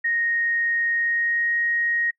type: tone with pitch glide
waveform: sine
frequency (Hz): 1864.7 to 1876.6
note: A#6 to A#6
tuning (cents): 0 to +11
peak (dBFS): -20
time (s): 0.04-2.11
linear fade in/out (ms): 10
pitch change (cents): +11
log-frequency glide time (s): 0.94-1.56
effects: noise-tail reverb RT60 0.1 s tail -24 dB re dry